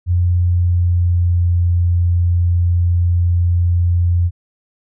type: tone with pitch glide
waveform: sine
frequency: 88.3 to 87.19 Hz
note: F2 to F2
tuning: +20 to -2 cents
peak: -11 dBFS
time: 0.06-4.31 s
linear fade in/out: 50 ms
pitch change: -22 cents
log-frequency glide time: 0.4-1.52 s
effects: none